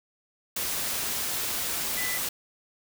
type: tone in noise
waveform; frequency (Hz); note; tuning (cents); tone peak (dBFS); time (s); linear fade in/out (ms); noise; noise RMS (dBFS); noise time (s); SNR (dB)
sine; 1994; B6; +16; -32; 1.97-2.18; 5; white; -30; 0.56-2.29; -5
effects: none

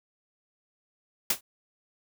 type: noise with exponential decay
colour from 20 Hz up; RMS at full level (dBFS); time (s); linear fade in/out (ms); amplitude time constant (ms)
white; -19; 1.3-1.41; 5; 22
effects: none

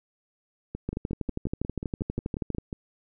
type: two click trains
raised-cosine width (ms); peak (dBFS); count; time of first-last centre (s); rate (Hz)
3; -16 / -20; 22 / 12; 0.89-2.584 / 0.75-2.728; 12.4 / 5.56
effects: none

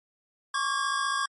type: tone cluster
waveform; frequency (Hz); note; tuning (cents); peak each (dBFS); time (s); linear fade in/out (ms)
square; 1093 / 1148 / 1622; C#6 / D6 / G#6; -25 / -40 / -41; -31; 0.54-1.26; 5
effects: MP3 48 kbps

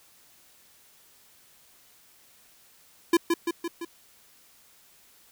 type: tone with echo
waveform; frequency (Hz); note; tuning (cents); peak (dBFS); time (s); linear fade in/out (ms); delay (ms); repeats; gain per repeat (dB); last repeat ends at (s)
square; 338.6; E4; +46; -17; 3.13-3.17; 5; 170; 4; -4; 3.85
effects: white hiss -58 dBFS RMS until 5.31 s

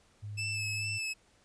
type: tone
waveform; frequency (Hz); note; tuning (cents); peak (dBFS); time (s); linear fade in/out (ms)
sine; 103.83; G#2; 0; -38; 0.22-0.99; 20
type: tone with vibrato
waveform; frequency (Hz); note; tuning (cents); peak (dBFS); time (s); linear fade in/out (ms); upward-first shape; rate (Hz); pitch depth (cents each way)
sawtooth; 2619; E7; -12; -30; 0.37-1.14; 20; sine; 2.3; 27
effects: pink hiss -66 dBFS RMS until 1.44 s + resampled to 22050 Hz

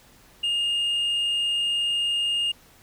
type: tone with frequency modulation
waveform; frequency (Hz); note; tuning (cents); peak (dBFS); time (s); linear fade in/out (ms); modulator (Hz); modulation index
sine; 2833; F7; +24; -19; 0.43-2.52; 10; 43.3; 0.31
effects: tanh soft clip ceiling -21 dBFS + pink hiss -54 dBFS RMS until 2.82 s

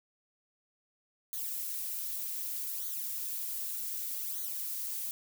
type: noise with flanger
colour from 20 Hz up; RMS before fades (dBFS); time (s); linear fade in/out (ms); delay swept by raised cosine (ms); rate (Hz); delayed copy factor
violet; -37; 1.33-5.11; 0; 0.38 to 5.48; 0.65; -1
effects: none

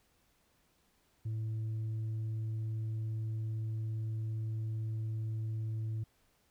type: tone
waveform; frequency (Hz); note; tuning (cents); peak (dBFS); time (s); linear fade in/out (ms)
sine; 110.3; A2; +5; -31; 1.25-6.04; 10
effects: tanh soft clip ceiling -33 dBFS + pink hiss -72 dBFS RMS until 6.5 s

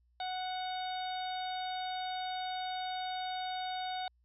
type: harmonic tone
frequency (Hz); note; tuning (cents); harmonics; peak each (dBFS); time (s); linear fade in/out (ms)
740; F#5; 0; 1 / 2 / 3 / 4 / 5 / 6; -36 / -47 / -50 / -52 / -44 / -52; 0.2-4.08; 2
effects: added 60 Hz sine -67 dBFS peak until 4.24 s

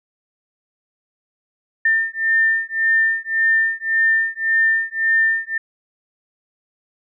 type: beating tone pair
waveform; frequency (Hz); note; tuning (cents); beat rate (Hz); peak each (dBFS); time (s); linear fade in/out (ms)
sine; 1800 / 1801.8; A6 / A6; +39 / +41; 1.8; -18; 1.85-5.58; 5
effects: none

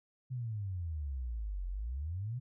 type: exponential two-way sweep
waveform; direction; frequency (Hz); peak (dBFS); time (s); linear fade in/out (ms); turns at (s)
sine; down then up; 130.81 to 43.65 to 130.81; -35; 0.3-2.4; 20; 1.68
effects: none

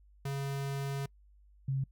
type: tone pair in turn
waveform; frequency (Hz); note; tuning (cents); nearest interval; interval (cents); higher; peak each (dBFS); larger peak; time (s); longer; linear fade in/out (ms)
square / sine; 138.59 / 134.72; C#3 / C#3; 0 / -49; unison; 49; first; -34 / -29; second; 0.25-1.06 / 1.68-1.84; first; 5
effects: noise-tail reverb RT60 0.1 s tail -26 dB re dry + added 50 Hz sine -58 dBFS peak until 1.91 s

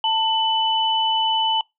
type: tone pair together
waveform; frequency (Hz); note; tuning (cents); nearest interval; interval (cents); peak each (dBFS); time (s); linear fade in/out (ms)
sine; 890 / 2994; A5 / F#7; +20 / +20; octave + major sixth; 2100; -20; 0.04-1.61; 2
effects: noise-tail reverb RT60 0.2 s tail -25 dB re dry

